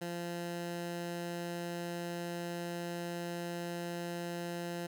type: tone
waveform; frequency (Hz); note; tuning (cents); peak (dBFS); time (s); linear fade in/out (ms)
15% pulse; 172.7; F3; -19; -31; 0.01-4.87; 10
effects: none